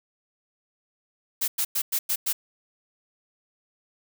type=noise bursts; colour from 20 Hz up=blue; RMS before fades=-25 dBFS; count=6; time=1.41-2.33 s; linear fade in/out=10 ms; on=70 ms; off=100 ms; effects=none